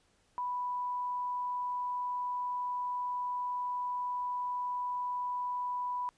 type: tone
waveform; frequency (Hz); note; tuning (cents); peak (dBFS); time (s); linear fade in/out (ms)
sine; 987.8; B5; 0; -32; 0.38-6.09; 0
effects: pink hiss -70 dBFS RMS until 6.17 s + resampled to 22050 Hz